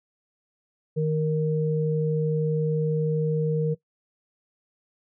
sine tone pair together, 155.56 / 466.2 Hz, D#3 / A#4, 0 / 0 cents, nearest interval octave + perfect fifth, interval 1900 cents, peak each -23 / -25 dBFS, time 0.96-3.75 s, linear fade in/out 20 ms, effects noise-tail reverb RT60 0.1 s tail -19 dB re dry

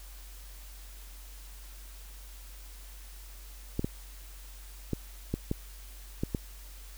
clicks, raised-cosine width 3 ms, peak -16 dBFS, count 7, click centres 3.794 / 3.845 / 4.933 / 5.34 / 5.514 / 6.235 / 6.348 s, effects added 47 Hz sine -45 dBFS peak until 6.97 s + white hiss -53 dBFS RMS until 6.97 s

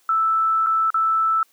sine tone with dropouts, 1318.5 Hz, E6, in tune, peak -16 dBFS, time 0.09-1.43 s, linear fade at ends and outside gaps 2 ms, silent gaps 0.663-0.668 / 0.904-0.943 s, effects white hiss -60 dBFS RMS until 1.52 s + high-pass 300 Hz 12 dB/octave

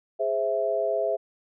sine chord, Ab augmented, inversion none, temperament equal, 415.3 / 523.3 / 659.3 Hz, Ab4 / C5 / E5, 0 / 0 / 0 cents, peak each -29 / -29 / -25 dBFS, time 0.19-1.17 s, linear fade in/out 20 ms, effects none

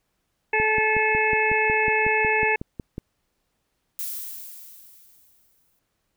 harmonic tone, 433.9 Hz, A4, 24 cents flat, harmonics 1 / 2 / 4 / 5 / 6, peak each -25 / -25 / -25 / -25 / -25 dBFS, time 0.53-2.56 s, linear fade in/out 5 ms
click train, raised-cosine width 3 ms, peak -18 dBFS, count 14, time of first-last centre 0.6-2.981 s, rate 5.46 Hz
violet noise with exponential decay, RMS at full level -29 dBFS, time 3.99-5.79 s, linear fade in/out 0 ms, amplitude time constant 390 ms
effects pink hiss -74 dBFS RMS until 6.16 s

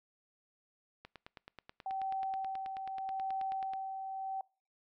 click train, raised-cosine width 0.3 ms, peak -32 dBFS, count 26, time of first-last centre 1.05-3.735 s, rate 9.31 Hz
sine tone with tremolo, 770 Hz, G5, 31 cents flat, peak -33 dBFS, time 1.86-4.41 s, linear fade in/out 2 ms, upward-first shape sine, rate 0.81 Hz, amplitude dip 45%
effects noise-tail reverb RT60 0.4 s tail -26 dB re dry

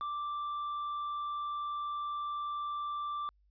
sine tone with tanh clipping, 1174.7 Hz, D6, in tune, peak -35 dBFS, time 0.01-3.29 s, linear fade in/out 0 ms, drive 4 dB, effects added 50 Hz sine -65 dBFS peak until 3.5 s + resampled to 11025 Hz

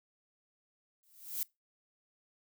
violet noise with exponential growth, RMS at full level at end -32 dBFS, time 1.03-1.43 s, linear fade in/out 0 ms, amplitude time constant 85 ms, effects noise-tail reverb RT60 0.2 s tail -23 dB re dry

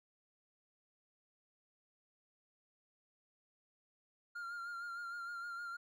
triangle tone with vibrato, 1396.9 Hz, F6, in tune, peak -40 dBFS, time 4.35-5.77 s, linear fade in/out 10 ms, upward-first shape sine, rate 6.5 Hz, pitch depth 33 cents each way, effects none

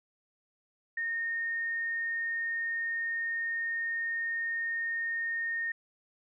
sine tone, 1840 Hz, A#6, 23 cents flat, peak -30 dBFS, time 0.97-5.72 s, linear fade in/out 5 ms, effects none

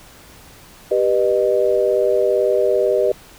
sine chord, G augmented, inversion none, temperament just, 392 / 490 / 612.5 Hz, G4 / B4 / D#5, 0 / -14 / -27 cents, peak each -18 dBFS, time 0.91-3.12 s, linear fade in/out 5 ms, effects pink hiss -44 dBFS RMS until 3.38 s

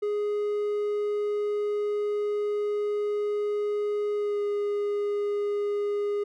triangle tone with pitch glide, 415.3 to 410.5 Hz, G#4 to G#4, 0 to -20 cents, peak -23 dBFS, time 0.02-6.24 s, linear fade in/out 10 ms, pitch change -20 cents, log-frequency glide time 4.15-4.41 s, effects none

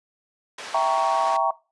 pink band-pass noise, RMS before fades -37 dBFS, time 0.58-1.37 s, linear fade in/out 5 ms, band 630 to 5800 Hz, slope 12 dB/octave
sine chord, E diminished seventh, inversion none, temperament equal with one note detuned, 659.3 / 784 / 932.3 / 1115.2 Hz, E5 / G5 / Bb5 / Db6, 0 / 0 / 0 / +10 cents, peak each -24 dBFS, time 0.74-1.51 s, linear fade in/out 5 ms
effects noise-tail reverb RT60 0.3 s tail -20 dB re dry + resampled to 24000 Hz

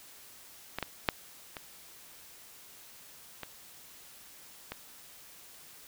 clicks, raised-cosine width 0.3 ms, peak -17 / -16 / -8 / -23 / -22 / -21 dBFS, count 6, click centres 0.786 / 0.827 / 1.088 / 1.568 / 3.433 / 4.72 s, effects white hiss -53 dBFS RMS until 5.87 s

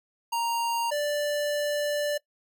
square tone pair in turn, 932.3 / 587.3 Hz, A#5 / D5, 0 / 0 cents, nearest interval minor sixth, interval 800 cents, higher first, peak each -26 dBFS, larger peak neither, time 0.32-0.91 / 0.91-2.18 s, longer second, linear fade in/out 10 ms, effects noise-tail reverb RT60 0.1 s tail -21 dB re dry

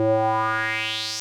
square tone with band-pass filter sweep, 110 Hz, A2, in tune, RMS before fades -23 dBFS, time 0-1.2 s, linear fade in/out 0 ms, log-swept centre 430 to 5900 Hz, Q 4, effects none

